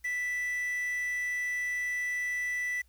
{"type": "tone with quantisation", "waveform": "triangle", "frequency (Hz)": 1975.5, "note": "B6", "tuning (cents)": 0, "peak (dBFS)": -28, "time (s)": [0.04, 2.82], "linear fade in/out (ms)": 10, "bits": 8, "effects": ["added 60 Hz sine -61 dBFS peak until 2.88 s", "white hiss -71 dBFS RMS until 2.88 s"]}